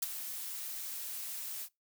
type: noise with ADSR envelope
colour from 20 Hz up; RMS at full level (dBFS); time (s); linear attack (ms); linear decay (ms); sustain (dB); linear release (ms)
blue; -31; 0.02-1.69; 8; 21; -10; 63
effects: noise-tail reverb RT60 0.2 s tail -23 dB re dry